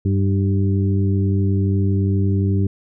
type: harmonic tone with a mistuned harmonic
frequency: 97.5 Hz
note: G2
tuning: 9 cents flat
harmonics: 1 / 2 / 3 / 4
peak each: -16 / -22 / -26 / -28 dBFS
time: 0.05-2.67 s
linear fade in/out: 5 ms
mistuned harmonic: 3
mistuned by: +32 cents
effects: none